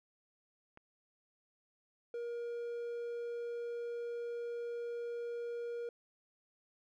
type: click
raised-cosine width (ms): 0.5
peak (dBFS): -39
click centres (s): 0.774
type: tone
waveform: triangle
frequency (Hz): 473.3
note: A#4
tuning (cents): +26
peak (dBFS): -36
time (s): 2.14-5.89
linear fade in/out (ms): 2
effects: none